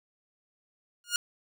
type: tone with exponential growth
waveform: 10% pulse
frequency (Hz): 1428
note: F6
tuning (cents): +38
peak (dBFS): -13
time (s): 1.04-1.16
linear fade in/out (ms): 1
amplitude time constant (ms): 24
effects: none

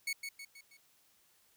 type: tone with echo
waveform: sawtooth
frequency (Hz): 2217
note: C#7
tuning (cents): 0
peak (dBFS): -30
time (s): 0.07-0.13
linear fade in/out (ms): 5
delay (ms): 160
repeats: 4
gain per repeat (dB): -6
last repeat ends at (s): 0.77
effects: white hiss -69 dBFS RMS until 1.56 s

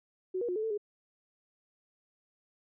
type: tone with pitch steps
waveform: sine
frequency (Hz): 371.3 / 477.6 / 359.7 / 433.3 / 445.4 / 414.6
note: F#4 / A#4 / F#4 / A4 / A4 / G#4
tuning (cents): +6 / +42 / -49 / -27 / +21 / -3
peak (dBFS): -30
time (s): 0.34-0.778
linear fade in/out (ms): 10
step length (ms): 73
effects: none

